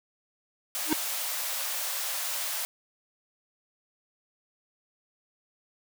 white high-pass noise, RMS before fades -32 dBFS, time 0.75-2.65 s, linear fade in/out 0 ms, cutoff 510 Hz, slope 96 dB/octave
square tone with exponential growth, 310.8 Hz, D#4, 2 cents flat, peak -20 dBFS, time 0.85-0.93 s, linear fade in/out 2 ms, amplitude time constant 16 ms
effects none

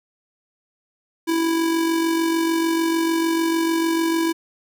square tone with amplitude modulation, 329.6 Hz, E4, in tune, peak -17 dBFS, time 1.27-4.33 s, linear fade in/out 20 ms, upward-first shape sine, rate 46.7 Hz, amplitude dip 40%, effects none

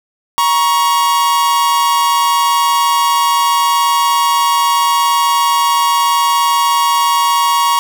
45% pulse tone pair together, 947.9 / 1108.7 Hz, A#5 / C#6, +29 / 0 cents, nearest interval minor third, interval 271 cents, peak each -13 dBFS, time 0.38-7.79 s, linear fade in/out 0 ms, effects none

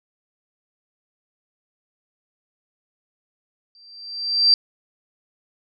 sine tone with exponential growth, 4699 Hz, D8, in tune, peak -9 dBFS, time 3.75-4.54 s, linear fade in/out 1 ms, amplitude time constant 170 ms, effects none

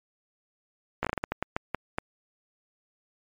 slowing click train, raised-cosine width 0.5 ms, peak -12 dBFS, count 12, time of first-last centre 1.03-1.985 s, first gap 16 ms, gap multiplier 1.31, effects MP3 96 kbps

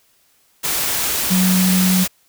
sine tone in noise, 185 Hz, F#3, in tune, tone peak -13 dBFS, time 1.3-2.05 s, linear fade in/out 20 ms, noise white, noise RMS -20 dBFS, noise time 0.63-2.08 s, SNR +4 dB, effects white hiss -58 dBFS RMS until 2.28 s

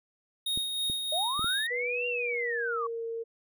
square tone with tremolo, 3729 Hz, A#7, in tune, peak -28 dBFS, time 0.46-1.67 s, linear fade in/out 5 ms, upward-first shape sine, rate 3.1 Hz, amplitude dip 40%
clicks, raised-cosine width 3 ms, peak -26 dBFS, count 4, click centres 0.575 / 0.899 / 1.394 / 1.444 s
sine linear two-way sweep, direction up then down, 587.3 to 2794 to 1099 Hz, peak -30 dBFS, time 1.12-2.87 s, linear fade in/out 5 ms, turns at 2.07 s
sine tone with pitch glide, 487.9 to 457.9 Hz, B4 to A#4, -21 to -31 cents, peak -32 dBFS, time 1.7-3.24 s, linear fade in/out 20 ms, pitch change -110 cents, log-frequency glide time 2.04-3.05 s
effects none

